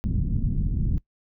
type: low-pass noise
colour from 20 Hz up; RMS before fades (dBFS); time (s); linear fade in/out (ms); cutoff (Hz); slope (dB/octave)
pink; -24; 0.04-0.98; 0; 210; 24
effects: noise-tail reverb RT60 0.1 s tail -21 dB re dry